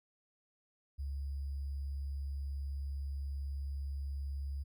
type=tone with sample-and-hold; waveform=sine; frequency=69.4 Hz; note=C#2; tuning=3 cents sharp; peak=-36 dBFS; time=0.98-4.64 s; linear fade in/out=20 ms; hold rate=4900 Hz; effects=none

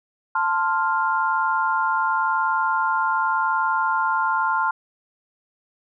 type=chord; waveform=sine; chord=F major; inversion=first; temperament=equal with one note detuned; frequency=885.6 / 1046.5 / 1396.9 Hz; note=A5 / C6 / F6; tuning=+11 / 0 / 0 cents; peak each=-23 dBFS; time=0.35-4.71 s; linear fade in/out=5 ms; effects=none

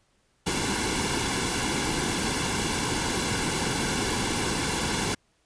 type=noise with comb filter; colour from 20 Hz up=pink; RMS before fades=-27 dBFS; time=0.46-5.15 s; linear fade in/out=10 ms; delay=1.6 ms; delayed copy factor=-0.65; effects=pink hiss -68 dBFS RMS until 5.45 s + resampled to 22050 Hz

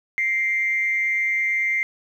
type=tone with amplitude modulation; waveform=sine; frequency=2097 Hz; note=C7; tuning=3 cents sharp; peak=-16 dBFS; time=0.18-1.83 s; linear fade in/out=0 ms; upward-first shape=sine; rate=206 Hz; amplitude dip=55%; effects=tanh soft clip ceiling -12 dBFS + 9-bit

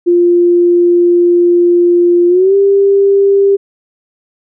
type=tone with pitch glide; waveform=sine; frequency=349.2 to 396.5 Hz; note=F4 to G4; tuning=0 to +20 cents; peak=-5 dBFS; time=0.06-3.57 s; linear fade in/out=20 ms; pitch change=+220 cents; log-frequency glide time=2.28-2.55 s; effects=none

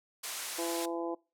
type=high-pass noise; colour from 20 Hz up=white; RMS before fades=-37 dBFS; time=0.23-0.86 s; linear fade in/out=10 ms; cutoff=560 Hz; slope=12 dB/octave
type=harmonic tone; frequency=168.7 Hz; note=E3; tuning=40 cents sharp; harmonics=2 / 3 / 4 / 5 / 6; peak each=-35 / -39 / -41 / -43 / -45 dBFS; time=0.58-1.15 s; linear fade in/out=10 ms
effects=noise-tail reverb RT60 0.3 s tail -23 dB re dry + low-pass 12000 Hz 12 dB/octave

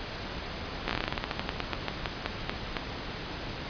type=slowing click train; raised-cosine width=0.3 ms; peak=-12 dBFS; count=22; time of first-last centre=0.88-2.768 s; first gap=14 ms; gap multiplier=1.16; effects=pink hiss -37 dBFS RMS until 3.69 s + resampled to 11025 Hz

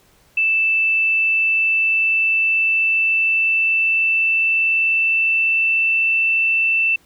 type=tone with pitch glide; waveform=sine; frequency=2645 to 2666 Hz; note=E7 to E7; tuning=+5 to +19 cents; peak=-14 dBFS; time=0.37-6.96 s; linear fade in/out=5 ms; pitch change=+14 cents; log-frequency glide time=0.8-6.32 s; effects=pink hiss -55 dBFS RMS until 7.05 s

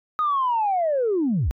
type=linear sweep; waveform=sine; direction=down; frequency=1259 to 43.65 Hz; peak=-18 dBFS; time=0.19-1.51 s; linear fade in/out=0 ms; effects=tanh soft clip ceiling -15 dBFS

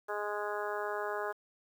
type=harmonic tone; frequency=207.7 Hz; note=G#3; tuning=in tune; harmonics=2 / 3 / 4 / 5 / 6 / 7 / 8; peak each=-38 / -40 / -41 / -42 / -43 / -43 / -44 dBFS; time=0.08-1.33 s; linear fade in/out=20 ms; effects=10-bit

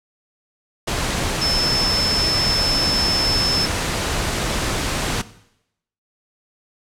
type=tone in noise; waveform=sine; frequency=5270 Hz; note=E8; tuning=1 cent flat; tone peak=-18 dBFS; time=1.41-3.66 s; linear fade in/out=10 ms; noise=pink; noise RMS=-22 dBFS; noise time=0.87-5.22 s; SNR=+1 dB; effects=noise-tail reverb RT60 0.8 s tail -17 dB re dry + low-pass 9000 Hz 12 dB/octave

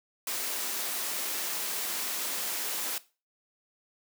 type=high-pass noise; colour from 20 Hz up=white; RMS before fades=-33 dBFS; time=0.27-2.98 s; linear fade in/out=2 ms; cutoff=230 Hz; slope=24 dB/octave; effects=noise-tail reverb RT60 0.3 s tail -17 dB re dry

